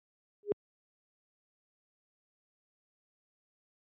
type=tone with exponential growth; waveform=sine; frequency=411.5 Hz; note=G#4; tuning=16 cents flat; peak=-21 dBFS; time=0.43-0.52 s; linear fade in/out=0 ms; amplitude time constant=18 ms; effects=high-pass 100 Hz 12 dB/octave + resampled to 8000 Hz